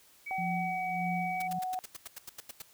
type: tone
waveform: sine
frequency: 2270 Hz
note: C#7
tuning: 41 cents sharp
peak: -37 dBFS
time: 0.26-1.48 s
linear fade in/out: 10 ms
type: tone with pitch glide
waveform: sine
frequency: 760 to 741.4 Hz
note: F#5 to F#5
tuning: +46 to +3 cents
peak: -32 dBFS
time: 0.31-1.79 s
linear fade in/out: 0 ms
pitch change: -43 cents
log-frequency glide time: 0.42-0.84 s
type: tone with tremolo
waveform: sine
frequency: 175.5 Hz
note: F3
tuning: 9 cents sharp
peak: -32 dBFS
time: 0.38-1.59 s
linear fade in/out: 5 ms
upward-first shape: sine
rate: 1.7 Hz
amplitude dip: 85%
type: noise bursts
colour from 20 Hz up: white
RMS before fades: -42 dBFS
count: 12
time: 1.4-2.621 s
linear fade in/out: 5 ms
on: 22 ms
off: 87 ms
effects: white hiss -61 dBFS RMS until 2.73 s